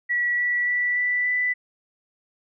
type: tone with pitch steps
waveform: sine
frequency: 1937 / 1949.3 / 1961.8 / 1974.3 / 1986.9 Hz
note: B6 / B6 / B6 / B6 / B6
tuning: -34 / -23 / -12 / -1 / +10 cents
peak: -20 dBFS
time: 0.09-1.54 s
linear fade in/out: 20 ms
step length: 290 ms
effects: none